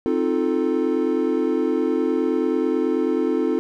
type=chord; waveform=triangle; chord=F dominant seventh; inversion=second; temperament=equal with one note detuned; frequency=261.6 / 311.1 / 350.6 / 440 Hz; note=C4 / Eb4 / F4 / A4; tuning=0 / 0 / +7 / 0 cents; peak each=-22 dBFS; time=0.06-3.59 s; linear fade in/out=0 ms; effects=none